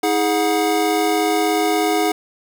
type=tone cluster; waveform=square; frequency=319.7 / 416.4 / 730 Hz; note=D#4 / G#4 / F#5; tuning=+47 / +5 / -24 cents; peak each=-21 dBFS; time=0.03-2.12 s; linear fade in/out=5 ms; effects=7-bit